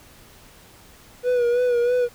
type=tone with vibrato; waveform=triangle; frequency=486.6 Hz; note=B4; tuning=26 cents flat; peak=-15 dBFS; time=1.23-2.09 s; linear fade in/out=50 ms; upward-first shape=sine; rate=3.1 Hz; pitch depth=43 cents each way; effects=pink hiss -49 dBFS RMS until 2.14 s